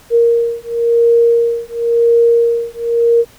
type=beating tone pair; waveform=sine; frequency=466.8 / 467.75 Hz; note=A#4 / A#4; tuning=+2 / +6 cents; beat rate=0.95 Hz; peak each=-12 dBFS; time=0.1-3.25 s; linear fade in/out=50 ms; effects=pink hiss -44 dBFS RMS until 3.38 s